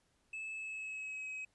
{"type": "tone with pitch glide", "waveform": "triangle", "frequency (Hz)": [2609, 2544], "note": ["E7", "D#7"], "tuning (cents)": [-18, 38], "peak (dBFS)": -39, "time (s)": [0.33, 1.45], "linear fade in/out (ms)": 5, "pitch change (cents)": -44, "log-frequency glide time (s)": [0.53, 1.29], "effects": ["pink hiss -75 dBFS RMS until 1.54 s", "resampled to 24000 Hz"]}